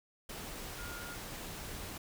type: tone in noise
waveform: sine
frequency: 1418 Hz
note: F6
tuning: 26 cents sharp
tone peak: -47 dBFS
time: 0.78-1.15 s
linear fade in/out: 5 ms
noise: pink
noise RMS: -44 dBFS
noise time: 0.29-1.98 s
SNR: -6 dB
effects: none